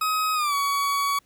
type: tone with pitch glide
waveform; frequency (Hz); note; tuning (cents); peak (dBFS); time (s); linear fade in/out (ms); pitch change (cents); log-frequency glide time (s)
40% pulse; 1266 to 1127.9; D#6 to C#6; +30 to +30; -21; 0.01-1.19; 5; -200; 0.34-0.55
effects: pink hiss -63 dBFS RMS until 1.25 s